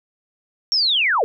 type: linear sweep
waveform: sine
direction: down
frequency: 5588 to 384.7 Hz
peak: -15 dBFS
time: 0.72-1.24 s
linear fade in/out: 0 ms
effects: none

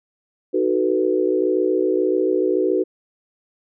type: chord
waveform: sine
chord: B dominant seventh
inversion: first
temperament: equal with one note detuned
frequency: 311.1 / 372.8 / 440 / 493.9 Hz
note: D#4 / F#4 / A4 / B4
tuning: 0 / +13 / 0 / 0 cents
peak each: -23 / -19 / -24 / -23 dBFS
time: 0.53-2.84 s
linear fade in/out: 20 ms
effects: none

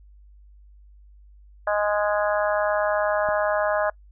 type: harmonic tone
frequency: 207.7 Hz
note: G#3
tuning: in tune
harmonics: 3 / 4 / 5 / 6 / 7 / 8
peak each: -22 / -29 / -30 / -31 / -32 / -30 dBFS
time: 1.67-3.9 s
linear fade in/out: 5 ms
type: click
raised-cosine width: 3 ms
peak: -27 dBFS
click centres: 3.288 s
effects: noise-tail reverb RT60 0.1 s tail -24 dB re dry + added 50 Hz sine -47 dBFS peak until 4.11 s

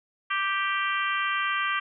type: harmonic tone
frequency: 392 Hz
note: G4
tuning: in tune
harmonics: 3 / 4 / 5 / 6 / 7 / 8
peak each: -28 / -30 / -32 / -34 / -35 / -36 dBFS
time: 0.3-1.8 s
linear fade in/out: 10 ms
effects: none

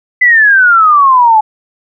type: exponential sweep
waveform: sine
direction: down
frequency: 2023 to 847 Hz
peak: -3 dBFS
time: 0.21-1.41 s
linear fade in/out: 10 ms
effects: none

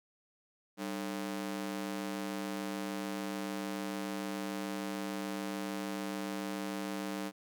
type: ring-modulated tone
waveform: sawtooth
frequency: 247.9 Hz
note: B3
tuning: 7 cents sharp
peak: -29 dBFS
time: 0.77-7.32 s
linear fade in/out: 50 ms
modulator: 53.4 Hz
effects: none

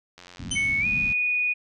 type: click train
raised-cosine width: 0.2 ms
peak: -27 dBFS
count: 85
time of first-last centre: 0.18-1.124 s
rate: 89 Hz
type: low-pass noise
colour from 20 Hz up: white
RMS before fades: -36 dBFS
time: 0.39-1.13 s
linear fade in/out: 10 ms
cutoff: 270 Hz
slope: 48 dB/octave
type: tone with exponential decay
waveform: 20% pulse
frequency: 3059 Hz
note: G7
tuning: 43 cents flat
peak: -18 dBFS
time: 0.51-0.79 s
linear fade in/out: 5 ms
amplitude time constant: 60 ms
type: tone with pitch glide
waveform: sine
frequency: 2212 to 2469 Hz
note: C#7 to D#7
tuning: -4 to -14 cents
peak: -21 dBFS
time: 0.55-1.54 s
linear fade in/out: 20 ms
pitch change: +190 cents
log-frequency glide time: 0.8-0.86 s
effects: resampled to 24000 Hz

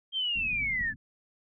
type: linear sweep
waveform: sine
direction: down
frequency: 3200 to 1700 Hz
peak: -27 dBFS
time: 0.12-0.94 s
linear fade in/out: 50 ms
type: low-pass noise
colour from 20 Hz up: pink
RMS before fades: -43 dBFS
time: 0.35-0.96 s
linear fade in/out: 5 ms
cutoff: 270 Hz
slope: 96 dB/octave
effects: none

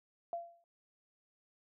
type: tone with exponential decay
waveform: sine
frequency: 684 Hz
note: F5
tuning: 36 cents flat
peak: -33 dBFS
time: 0.33-0.64 s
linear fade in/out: 1 ms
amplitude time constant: 67 ms
effects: none

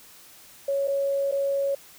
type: tone with dropouts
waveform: sine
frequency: 555 Hz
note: C#5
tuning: 2 cents sharp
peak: -22 dBFS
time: 0.68-1.75 s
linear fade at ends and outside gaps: 5 ms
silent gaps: 0.875-0.88 / 1.314-1.322 s
effects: white hiss -50 dBFS RMS until 1.98 s

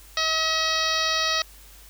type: harmonic tone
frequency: 639 Hz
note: D#5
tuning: 46 cents sharp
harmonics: 1 / 2 / 3 / 4 / 5 / 6 / 7 / 8 / 9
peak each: -32 / -28 / -29 / -32 / -33 / -28 / -29 / -31 / -33 dBFS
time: 0.17-1.42 s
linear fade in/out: 2 ms
effects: added 50 Hz sine -48 dBFS peak until 1.89 s + white hiss -50 dBFS RMS until 1.89 s

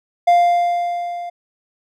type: tone with level ramp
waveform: triangle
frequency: 698.5 Hz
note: F5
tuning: in tune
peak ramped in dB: -6 to -24 dBFS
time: 0.27-1.3 s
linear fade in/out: 10 ms
effects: none

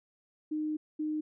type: tone bursts at uneven times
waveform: sine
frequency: 306.7 Hz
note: D#4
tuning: 25 cents flat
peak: -30 dBFS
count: 2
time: 0.51-0.77 / 0.99-1.21 s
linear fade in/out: 10 ms
effects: none

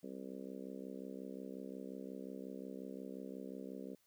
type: harmonic tone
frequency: 65.6 Hz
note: C2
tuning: 5 cents sharp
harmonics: 3 / 4 / 5 / 6 / 7 / 8 / 9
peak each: -50 / -49 / -55 / -53 / -53 / -55 / -59 dBFS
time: 0.03-3.95 s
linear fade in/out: 5 ms
effects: white hiss -75 dBFS RMS until 4.06 s

